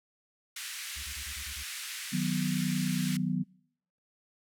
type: band-pass noise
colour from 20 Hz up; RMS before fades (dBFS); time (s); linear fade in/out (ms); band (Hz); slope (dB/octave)
pink; -40; 0.56-3.17; 5; 1700 to 13000; 24
type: tone bursts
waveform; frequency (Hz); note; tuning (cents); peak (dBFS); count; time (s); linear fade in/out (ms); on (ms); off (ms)
triangle; 69.1; C#2; -5; -40; 7; 0.96-1.634; 10; 74; 26
type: chord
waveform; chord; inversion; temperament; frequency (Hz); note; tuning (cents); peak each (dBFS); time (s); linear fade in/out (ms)
sine; B major; first; equal; 155.56 / 185 / 246.9; D#3 / F#3 / B3; 0 / 0 / 0; -33 / -30 / -33; 2.12-3.44; 20
effects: noise-tail reverb RT60 0.7 s tail -26 dB re dry